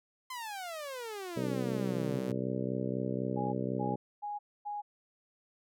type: exponential sweep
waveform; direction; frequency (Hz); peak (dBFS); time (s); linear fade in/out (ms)
sawtooth; down; 1046.5 to 117; -35; 0.3-2.32; 5
type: harmonic tone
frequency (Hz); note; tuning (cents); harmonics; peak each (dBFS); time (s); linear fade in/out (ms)
64; C2; -38; 2 / 3 / 4 / 5 / 6 / 7 / 8 / 9; -38 / -37 / -38 / -42 / -40 / -40 / -45 / -42; 1.36-3.96; 10
type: tone bursts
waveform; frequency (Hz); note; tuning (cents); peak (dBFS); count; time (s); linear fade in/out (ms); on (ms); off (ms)
sine; 827; G#5; -8; -35; 4; 3.36-4.82; 20; 170; 260
effects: none